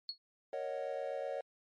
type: tone with exponential decay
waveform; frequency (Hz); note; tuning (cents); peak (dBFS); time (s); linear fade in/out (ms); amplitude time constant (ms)
sine; 4343; C#8; -36; -33; 0.09-0.18; 1; 19
type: chord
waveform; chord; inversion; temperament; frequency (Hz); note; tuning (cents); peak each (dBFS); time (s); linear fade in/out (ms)
triangle; D# minor seventh; second; equal; 466.2 / 554.4 / 622.3 / 740; A#4 / C#5 / D#5 / F#5; 0 / 0 / 0 / 0; -42 / -37 / -41 / -43; 0.53-1.41; 2
effects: MP3 48 kbps